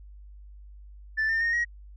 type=tone with pitch steps; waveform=sine; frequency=1760 / 1804.3 / 1849.6 / 1896.2 Hz; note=A6 / A6 / A#6 / A#6; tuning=0 / +43 / -14 / +29 cents; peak=-21 dBFS; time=1.17-1.65 s; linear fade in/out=20 ms; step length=120 ms; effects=tanh soft clip ceiling -21 dBFS + added 50 Hz sine -44 dBFS peak until 1.96 s